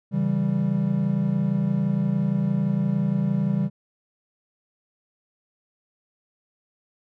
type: chord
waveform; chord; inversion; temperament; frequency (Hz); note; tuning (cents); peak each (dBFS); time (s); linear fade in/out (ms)
triangle; C# diminished; none; equal; 138.59 / 164.81 / 196; C#3 / E3 / G3; 0 / 0 / 0; -24 / -24 / -21; 0.11-3.7; 50
effects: none